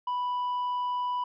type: tone with tanh clipping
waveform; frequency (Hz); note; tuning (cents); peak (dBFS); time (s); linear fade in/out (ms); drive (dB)
sine; 987.8; B5; 0; -28; 0.07-1.24; 5; 3
effects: none